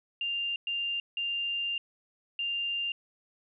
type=tone bursts at uneven times; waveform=sine; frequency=2794 Hz; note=F7; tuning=in tune; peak=-29 dBFS; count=4; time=0.21-0.56 / 0.67-1 / 1.17-1.78 / 2.39-2.92 s; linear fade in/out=2 ms; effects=none